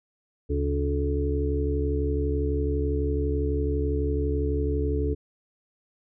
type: harmonic tone with a mistuned harmonic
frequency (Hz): 72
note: D2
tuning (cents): -34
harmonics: 1 / 2 / 4 / 5 / 6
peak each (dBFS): -25 / -34 / -31 / -36 / -29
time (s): 0.49-5.15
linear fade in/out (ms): 20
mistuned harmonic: 2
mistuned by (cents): -74
effects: none